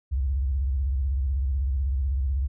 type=tone with vibrato; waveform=sine; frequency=67 Hz; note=C2; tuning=42 cents sharp; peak=-22 dBFS; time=0.11-2.48 s; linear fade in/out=20 ms; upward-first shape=square; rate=16 Hz; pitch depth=140 cents each way; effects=none